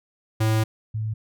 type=tone pair in turn; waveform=square / sine; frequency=110 / 109.11 Hz; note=A2 / A2; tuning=0 / -14 cents; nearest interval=unison; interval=14 cents; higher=first; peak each=-19 / -24 dBFS; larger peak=first; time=0.4-0.64 / 0.94-1.14 s; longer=first; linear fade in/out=10 ms; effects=none